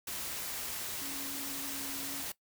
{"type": "tone in noise", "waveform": "sine", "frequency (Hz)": 276.5, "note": "C#4", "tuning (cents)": -4, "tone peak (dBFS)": -45, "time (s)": [1.01, 2.23], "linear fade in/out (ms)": 5, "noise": "white", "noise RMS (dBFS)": -39, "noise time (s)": [0.07, 2.32], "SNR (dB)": -9, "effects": ["noise-tail reverb RT60 0.1 s tail -18 dB re dry"]}